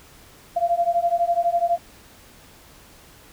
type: beating tone pair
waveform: sine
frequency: 683 / 695 Hz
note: F5 / F5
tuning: -39 / -9 cents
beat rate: 12 Hz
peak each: -21 / -21 dBFS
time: 0.56-1.78 s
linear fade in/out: 10 ms
effects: pink hiss -49 dBFS RMS until 3.32 s